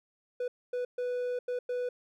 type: tone bursts at uneven times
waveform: triangle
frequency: 493.9 Hz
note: B4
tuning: in tune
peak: -28 dBFS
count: 5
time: 0.4-0.48 / 0.73-0.85 / 0.98-1.39 / 1.48-1.59 / 1.69-1.89 s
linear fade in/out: 5 ms
effects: none